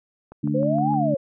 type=click train; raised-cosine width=1 ms; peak=-27 dBFS; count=5; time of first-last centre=0.32-0.94 s; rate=6.45 Hz
type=harmonic tone; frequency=73.42 Hz; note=D2; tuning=in tune; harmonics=2 / 3 / 4; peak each=-25 / -25 / -25 dBFS; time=0.43-1.15 s; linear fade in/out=10 ms
type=exponential two-way sweep; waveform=sine; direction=up then down; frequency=493.9 to 847 to 534 Hz; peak=-21 dBFS; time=0.54-1.17 s; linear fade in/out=10 ms; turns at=0.92 s
effects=none